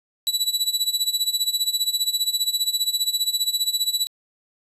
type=tone with tremolo; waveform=sawtooth; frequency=3939 Hz; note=B7; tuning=5 cents flat; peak=-14 dBFS; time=0.27-4.07 s; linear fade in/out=0 ms; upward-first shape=sine; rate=15 Hz; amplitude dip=85%; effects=resampled to 32000 Hz

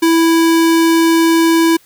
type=tone; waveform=square; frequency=329.6 Hz; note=E4; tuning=in tune; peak=-9 dBFS; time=0.02-1.77 s; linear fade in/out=10 ms; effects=white hiss -49 dBFS RMS until 1.85 s

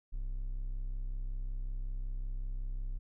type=tone; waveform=triangle; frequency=32.7 Hz; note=C1; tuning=in tune; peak=-32 dBFS; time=0.12-2.99 s; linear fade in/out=20 ms; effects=none

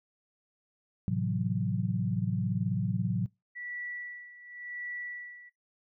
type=chord; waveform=sine; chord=F# half-diminished seventh; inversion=first; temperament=equal with one note detuned; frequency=110 / 130.81 / 166.83 / 185 Hz; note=A2 / C3 / E3 / F#3; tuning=0 / 0 / +21 / 0 cents; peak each=-32 / -34 / -35 / -31 dBFS; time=1.08-3.26 s; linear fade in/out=0 ms
type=tone with tremolo; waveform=sine; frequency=1953 Hz; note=B6; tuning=20 cents flat; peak=-35 dBFS; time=3.55-5.5 s; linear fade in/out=20 ms; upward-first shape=sine; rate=0.91 Hz; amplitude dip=80%
effects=noise-tail reverb RT60 0.2 s tail -22 dB re dry

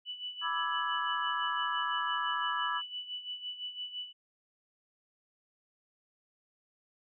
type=tone with tremolo; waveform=sine; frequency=2969 Hz; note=F#7; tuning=5 cents sharp; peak=-35 dBFS; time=0.05-4.13 s; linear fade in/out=50 ms; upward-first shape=sine; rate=5.9 Hz; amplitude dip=70%
type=chord; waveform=sine; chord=E dominant seventh; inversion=second; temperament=equal with one note detuned; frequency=987.8 / 1174.7 / 1318.5 / 1672.8 Hz; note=B5 / D6 / E6 / G#6; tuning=0 / 0 / 0 / +12 cents; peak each=-36 dBFS; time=0.41-2.82 s; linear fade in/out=50 ms
effects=none

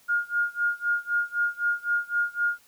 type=tone with tremolo; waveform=sine; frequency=1421 Hz; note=F6; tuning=30 cents sharp; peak=-20 dBFS; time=0.08-2.59 s; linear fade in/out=20 ms; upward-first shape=sine; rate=3.9 Hz; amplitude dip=95%; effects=white hiss -59 dBFS RMS until 2.67 s

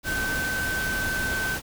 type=tone in noise; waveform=sine; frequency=1537 Hz; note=G6; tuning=35 cents flat; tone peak=-26 dBFS; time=0.04-1.59 s; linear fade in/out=50 ms; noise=pink; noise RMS=-31 dBFS; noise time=0.03-1.62 s; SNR=+2 dB; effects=none

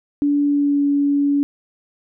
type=tone with pitch glide; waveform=sine; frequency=288.1 to 284.6 Hz; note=D4 to C#4; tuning=-33 to +46 cents; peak=-14 dBFS; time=0.22-1.43 s; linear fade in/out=0 ms; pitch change=-21 cents; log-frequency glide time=0.44-0.85 s; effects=none

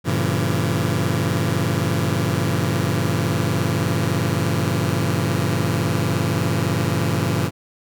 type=chord; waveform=sawtooth; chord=G diminished seventh; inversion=none; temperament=just; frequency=98 / 117.6 / 141.12 / 169.34 Hz; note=G2 / Bb2 / Db3 / Fb3; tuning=0 / +16 / +31 / +47 cents; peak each=-20 dBFS; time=0.04-7.51 s; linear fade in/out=50 ms; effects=none

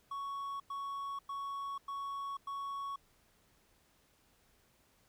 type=tone bursts; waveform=triangle; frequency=1113 Hz; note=C#6; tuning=7 cents sharp; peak=-36 dBFS; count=5; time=0.11-2.96 s; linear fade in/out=5 ms; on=490 ms; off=100 ms; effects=pink hiss -70 dBFS RMS until 5.08 s

